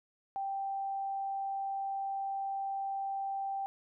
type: tone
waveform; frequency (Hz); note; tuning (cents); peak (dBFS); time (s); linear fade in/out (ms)
sine; 784; G5; 0; -33; 0.36-3.66; 0
effects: none